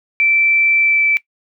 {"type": "tone with pitch glide", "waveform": "sine", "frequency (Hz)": [2333, 2320], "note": ["D7", "D7"], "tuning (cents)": [-12, -22], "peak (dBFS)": -11, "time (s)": [0.2, 1.17], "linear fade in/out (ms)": 0, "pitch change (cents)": -10, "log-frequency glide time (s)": [0.79, 1.04], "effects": ["noise-tail reverb RT60 0.1 s tail -19 dB re dry"]}